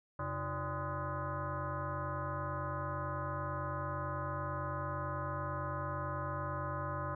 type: tone with frequency modulation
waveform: sine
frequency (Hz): 582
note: D5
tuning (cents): -16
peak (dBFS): -35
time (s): 0.19-7.15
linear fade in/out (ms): 5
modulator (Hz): 223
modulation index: 3.5
effects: none